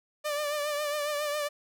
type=tone with vibrato; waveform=sawtooth; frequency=591 Hz; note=D5; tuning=11 cents sharp; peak=-25 dBFS; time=0.24-1.49 s; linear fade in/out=20 ms; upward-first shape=triangle; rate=7.3 Hz; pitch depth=52 cents each way; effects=none